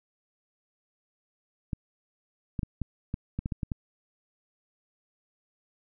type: clicks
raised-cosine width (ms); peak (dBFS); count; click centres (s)
5; -18; 10; 1.732 / 2.592 / 2.632 / 2.817 / 3.141 / 3.39 / 3.459 / 3.522 / 3.632 / 3.718
effects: none